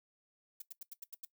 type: noise bursts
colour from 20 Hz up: violet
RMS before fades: -45 dBFS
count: 7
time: 0.6-1.25 s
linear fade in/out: 5 ms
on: 20 ms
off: 85 ms
effects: noise-tail reverb RT60 0.1 s tail -17 dB re dry